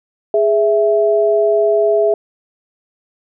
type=tone pair together; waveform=sine; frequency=415.3 / 659.2 Hz; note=G#4 / E5; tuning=0 / 0 cents; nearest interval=minor sixth; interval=800 cents; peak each=-13 dBFS; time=0.34-2.14 s; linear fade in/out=2 ms; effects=none